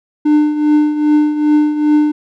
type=tone with tremolo; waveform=triangle; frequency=300 Hz; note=D4; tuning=37 cents sharp; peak=-4 dBFS; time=0.25-2.12 s; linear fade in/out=10 ms; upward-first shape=triangle; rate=2.5 Hz; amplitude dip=70%; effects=none